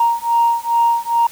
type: beating tone pair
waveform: sine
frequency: 932.3 / 934.7 Hz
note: A#5 / A#5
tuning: 0 / +4 cents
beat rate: 2.4 Hz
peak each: -15 dBFS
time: 0-1.27 s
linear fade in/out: 5 ms
effects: tanh soft clip ceiling -6 dBFS + white hiss -39 dBFS RMS until 1.31 s